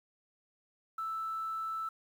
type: tone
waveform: sine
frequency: 1318.5 Hz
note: E6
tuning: in tune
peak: -33 dBFS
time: 0.98-1.89 s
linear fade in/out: 5 ms
effects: tanh soft clip ceiling -30 dBFS + 10-bit